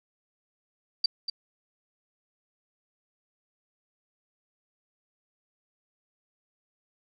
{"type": "tone with echo", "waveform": "sine", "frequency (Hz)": 4664, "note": "D8", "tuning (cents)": -13, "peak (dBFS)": -19, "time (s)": [1.04, 1.06], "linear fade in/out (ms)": 5, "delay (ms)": 240, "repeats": 1, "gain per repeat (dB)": -9, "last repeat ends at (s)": 1.3, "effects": []}